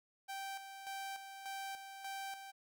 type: tone with tremolo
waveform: sawtooth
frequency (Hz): 781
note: G5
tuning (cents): -7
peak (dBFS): -38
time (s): 0.28-2.52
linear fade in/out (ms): 20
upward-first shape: square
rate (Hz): 1.7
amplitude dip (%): 55
effects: none